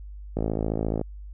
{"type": "click train", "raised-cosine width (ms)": 2, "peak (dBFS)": -13, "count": 36, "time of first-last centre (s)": [0.37, 1.013], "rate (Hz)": 54.4, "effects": ["added 50 Hz sine -37 dBFS peak until 1.33 s"]}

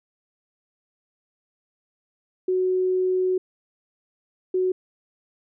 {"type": "tone bursts at uneven times", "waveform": "sine", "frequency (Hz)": 370, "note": "F#4", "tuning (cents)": 0, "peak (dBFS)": -19, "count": 2, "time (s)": [[2.48, 3.38], [4.54, 4.72]], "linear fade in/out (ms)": 5, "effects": []}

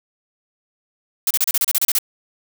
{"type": "noise bursts", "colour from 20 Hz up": "blue", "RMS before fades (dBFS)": -17, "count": 11, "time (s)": [1.27, 1.986], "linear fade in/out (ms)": 2, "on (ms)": 36, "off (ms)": 32, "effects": []}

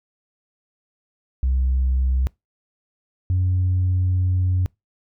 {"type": "tone pair in turn", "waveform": "sine", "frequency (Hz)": [64.6, 91.61], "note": ["C2", "F#2"], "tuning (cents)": [-21, -17], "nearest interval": "tritone", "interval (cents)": 604, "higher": "second", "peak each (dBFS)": -15, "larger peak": "neither", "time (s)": [[1.43, 2.27], [3.3, 4.66]], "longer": "second", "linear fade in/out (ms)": 0, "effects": ["noise-tail reverb RT60 0.2 s tail -26 dB re dry", "tanh soft clip ceiling -14 dBFS"]}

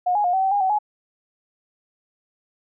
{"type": "tone with pitch steps", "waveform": "sine", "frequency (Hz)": [721, 830, 713, 763, 769, 814, 757, 840], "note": ["F#5", "G#5", "F5", "G5", "G5", "G#5", "F#5", "G#5"], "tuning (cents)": [-45, -1, 36, -47, -33, -35, 39, 19], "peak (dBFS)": -17, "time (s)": [0.06, 0.788], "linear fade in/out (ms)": 10, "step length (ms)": 91, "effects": []}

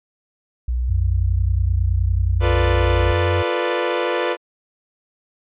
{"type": "tone with vibrato", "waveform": "sine", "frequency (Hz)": 60.1, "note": "B1", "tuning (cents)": -46, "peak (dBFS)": -18, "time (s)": [0.68, 3.13], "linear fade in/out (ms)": 5, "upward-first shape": "sine", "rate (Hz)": 1.2, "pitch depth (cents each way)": 32}
{"type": "tone", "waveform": "sine", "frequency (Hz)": 90.3, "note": "F#2", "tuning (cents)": -42, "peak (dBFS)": -18, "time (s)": [0.88, 3.43], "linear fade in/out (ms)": 20}
{"type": "chord", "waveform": "sawtooth", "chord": "B half-diminished seventh", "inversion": "second", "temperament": "equal", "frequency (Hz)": [349.2, 440, 493.9, 587.3], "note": ["F4", "A4", "B4", "D5"], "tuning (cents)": [0, 0, 0, 0], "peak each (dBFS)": [-20, -23, -18, -22], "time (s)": [2.4, 4.37], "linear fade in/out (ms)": 50}
{"effects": ["resampled to 8000 Hz"]}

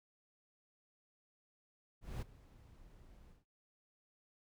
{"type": "noise with ADSR envelope", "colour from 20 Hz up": "brown", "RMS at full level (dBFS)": -39, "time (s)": [2.01, 3.45], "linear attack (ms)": 210, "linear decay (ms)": 11, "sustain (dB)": -21, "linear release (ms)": 150, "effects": ["noise-tail reverb RT60 0.3 s tail -24 dB re dry"]}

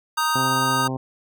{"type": "chord", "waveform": "square", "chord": "Eb major", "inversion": "second", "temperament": "just", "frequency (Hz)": [933.4, 1244.5, 1555.6], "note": ["Bb5", "Eb6", "G6"], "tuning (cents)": [2, 0, -14], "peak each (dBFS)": [-25, -23, -28], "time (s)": [0.17, 0.88], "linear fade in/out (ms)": 10}
{"type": "harmonic tone", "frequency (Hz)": 130.81, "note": "C3", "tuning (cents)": 0, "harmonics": [1, 2, 3, 4, 5, 6, 7, 8], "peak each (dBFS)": [-28, -28, -34, -35, -39, -36, -38, -42], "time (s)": [0.35, 0.97], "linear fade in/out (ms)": 5}
{"effects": []}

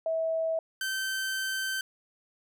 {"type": "tone pair in turn", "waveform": ["sine", "sawtooth"], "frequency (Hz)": [649, 1547.1], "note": ["E5", "G6"], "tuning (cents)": [-27, -23], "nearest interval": "octave + minor third", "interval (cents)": 1504, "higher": "second", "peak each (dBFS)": -26, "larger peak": "neither", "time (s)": [[0.06, 0.59], [0.81, 1.81]], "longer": "second", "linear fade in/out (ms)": 2, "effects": []}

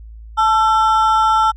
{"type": "ring-modulated tone", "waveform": "triangle", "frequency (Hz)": 1108.7, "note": "C#6", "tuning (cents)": 0, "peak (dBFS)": -6, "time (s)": [0.37, 1.52], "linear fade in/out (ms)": 20, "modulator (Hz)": 234, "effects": ["added 55 Hz sine -33 dBFS peak until 1.56 s", "resampled to 22050 Hz"]}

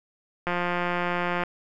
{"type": "click train", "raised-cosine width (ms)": 0.5, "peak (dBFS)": -12, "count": 171, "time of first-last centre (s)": [0.47, 1.436], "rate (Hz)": 176, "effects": []}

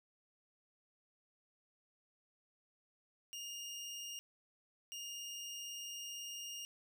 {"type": "tone bursts at uneven times", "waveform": "25% pulse", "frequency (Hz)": 2834, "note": "F7", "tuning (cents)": 25, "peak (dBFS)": -40, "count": 2, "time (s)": [[3.33, 4.19], [4.92, 6.65]], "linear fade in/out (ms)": 0, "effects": []}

